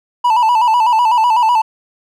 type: tone with vibrato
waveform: triangle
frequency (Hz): 927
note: A#5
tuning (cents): -10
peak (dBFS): -7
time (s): 0.24-1.62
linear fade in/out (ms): 10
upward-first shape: square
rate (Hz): 8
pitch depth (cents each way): 86
effects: none